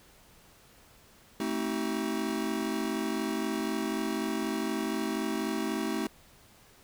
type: chord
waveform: square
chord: A diminished seventh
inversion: none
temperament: just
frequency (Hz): 220 / 264 / 316.8 / 380.2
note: A3 / C4 / Eb4 / Gb4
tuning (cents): 0 / +16 / +31 / +47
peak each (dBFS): -35 / -37 / -35 / -37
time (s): 1.4-6.07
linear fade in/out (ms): 2
effects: pink hiss -58 dBFS RMS until 6.83 s